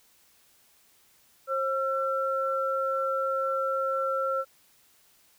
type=tone pair together; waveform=sine; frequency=534.9 / 1349 Hz; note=C5 / E6; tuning=+38 / +40 cents; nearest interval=octave + major third; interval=1602 cents; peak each=-28 dBFS; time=1.47-4.45 s; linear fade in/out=50 ms; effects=white hiss -62 dBFS RMS until 5.38 s